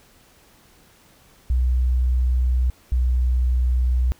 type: tone pair in turn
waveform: sine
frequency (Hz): 62.5 / 62.2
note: B1 / B1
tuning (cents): +21 / +13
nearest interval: unison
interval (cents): 8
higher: first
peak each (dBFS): -16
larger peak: neither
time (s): 1.5-2.7 / 2.92-4.12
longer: neither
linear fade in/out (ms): 0
effects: pink hiss -54 dBFS RMS until 4.19 s